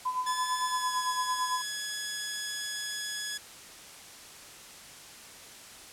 sine tone with tremolo, 1011 Hz, B5, 40 cents sharp, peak -26 dBFS, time 0.05-1.62 s, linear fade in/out 10 ms, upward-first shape sine, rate 8.9 Hz, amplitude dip 65%
10% pulse tone with pitch glide, 1723 to 1686.6 Hz, A6 to G#6, -37 to +26 cents, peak -24 dBFS, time 0.26-3.38 s, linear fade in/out 10 ms, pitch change -37 cents, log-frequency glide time 0.65-0.96 s
effects white hiss -48 dBFS RMS until 5.92 s + low-pass 10000 Hz 12 dB/octave

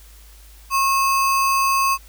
sine tone with sample-and-hold, 1085 Hz, C#6, 37 cents flat, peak -15 dBFS, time 0.7-1.98 s, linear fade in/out 50 ms, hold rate 3675 Hz, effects added 52 Hz sine -43 dBFS peak until 2.08 s + white hiss -50 dBFS RMS until 2.08 s

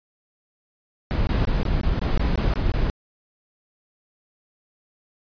brown noise bursts, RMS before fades -21 dBFS, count 10, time 1.11-2.899 s, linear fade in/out 0 ms, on 160 ms, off 21 ms, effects resampled to 11025 Hz

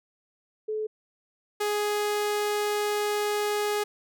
sine / sawtooth tone pair in turn, 431.2 / 416.3 Hz, A4 / G#4, -35 / +4 cents, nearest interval minor second, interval 61 cents, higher first, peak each -27 / -21 dBFS, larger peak second, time 0.68-0.87 / 1.6-3.84 s, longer second, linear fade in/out 10 ms, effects none

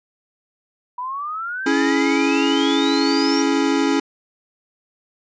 sine exponential sweep, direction up, 974 to 5710 Hz, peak -24 dBFS, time 0.98-3.42 s, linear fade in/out 5 ms
square chord, C# minor, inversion none, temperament equal with one note detuned, 277.2 / 329.6 / 420.1 Hz, C#4 / E4 / G#4, 0 / 0 / +20 cents, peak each -19 / -22 / -24 dBFS, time 1.66-4 s, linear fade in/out 5 ms
effects resampled to 16000 Hz

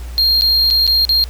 triangle tone with dropouts, 4215 Hz, C8, 12 cents sharp, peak -9 dBFS, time 0.18-1.24 s, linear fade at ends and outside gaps 0 ms, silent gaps 0.411-0.42 / 0.703-0.709 / 0.867-0.876 / 1.051-1.092 s, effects added 60 Hz sine -25 dBFS peak until 1.29 s + pink hiss -40 dBFS RMS until 1.29 s

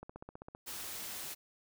click train, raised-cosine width 1 ms, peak -32 dBFS, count 9, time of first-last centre 0.03-0.549 s, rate 15.4 Hz
white noise, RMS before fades -43 dBFS, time 0.66-1.35 s, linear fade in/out 20 ms
effects none

